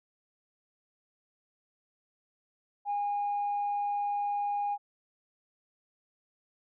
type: tone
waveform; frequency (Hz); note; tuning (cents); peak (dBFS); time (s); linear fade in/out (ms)
sine; 817; G#5; -29; -27; 2.85-4.78; 50
effects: tanh soft clip ceiling -25 dBFS